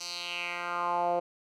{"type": "tone with band-pass filter sweep", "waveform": "10% pulse", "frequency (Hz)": 174.61, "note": "F3", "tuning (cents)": 0, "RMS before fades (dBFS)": -32, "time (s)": [0, 1.2], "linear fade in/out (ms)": 10, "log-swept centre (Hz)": [5500, 570], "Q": 3.2, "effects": []}